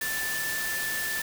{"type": "tone in noise", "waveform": "sine", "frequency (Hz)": 1760, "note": "A6", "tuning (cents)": 0, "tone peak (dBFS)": -30, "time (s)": [0.01, 1.22], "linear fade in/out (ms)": 5, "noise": "white", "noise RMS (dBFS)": -33, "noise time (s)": [0.01, 1.22], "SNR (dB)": 0, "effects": []}